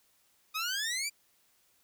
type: exponential sweep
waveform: 15% pulse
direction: up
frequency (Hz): 1234 to 2400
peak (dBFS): -25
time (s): 0.54-1.1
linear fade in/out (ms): 20
effects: white hiss -69 dBFS RMS until 1.83 s